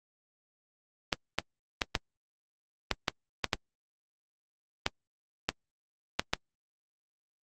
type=clicks; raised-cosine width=0.2 ms; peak=-8 dBFS; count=12; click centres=1.128 / 1.386 / 1.818 / 1.952 / 2.913 / 3.082 / 3.443 / 3.532 / 4.864 / 5.49 / 6.195 / 6.335 s; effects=Opus 32 kbps